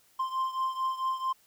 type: beating tone pair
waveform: triangle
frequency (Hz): 1046 / 1050.5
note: C6 / C6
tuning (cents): -1 / +7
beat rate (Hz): 4.5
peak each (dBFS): -28 / -32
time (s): 0.19-1.33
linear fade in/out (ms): 10
effects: white hiss -64 dBFS RMS until 1.46 s